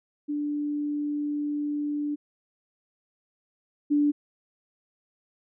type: tone pair in turn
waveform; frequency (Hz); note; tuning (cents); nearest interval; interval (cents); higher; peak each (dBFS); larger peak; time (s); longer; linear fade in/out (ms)
sine; 293.7 / 292.4; D4 / D4; 0 / -7; unison; 7; first; -26 / -19; second; 0.28-2.16 / 3.9-4.12; first; 20
effects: none